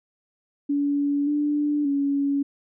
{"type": "tone with pitch steps", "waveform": "sine", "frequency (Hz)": [285.6, 294.1, 280.9], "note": ["D4", "D4", "C#4"], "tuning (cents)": [-48, 3, 23], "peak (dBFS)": -20, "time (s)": [0.69, 2.43], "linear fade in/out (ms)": 10, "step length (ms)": 580, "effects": []}